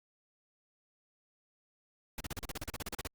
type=noise bursts; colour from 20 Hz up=pink; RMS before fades=-39 dBFS; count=15; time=2.18-3.073 s; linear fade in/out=2 ms; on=25 ms; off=37 ms; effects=Opus 48 kbps